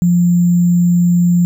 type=tone with sample-and-hold; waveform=sine; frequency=174.61 Hz; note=F3; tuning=in tune; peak=-8 dBFS; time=0.02-1.45 s; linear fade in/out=0 ms; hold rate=7350 Hz; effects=none